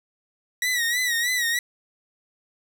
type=tone with vibrato; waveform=sawtooth; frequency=1927 Hz; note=B6; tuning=43 cents flat; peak=-18 dBFS; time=0.62-1.59 s; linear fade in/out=2 ms; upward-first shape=sine; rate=3.2 Hz; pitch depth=80 cents each way; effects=none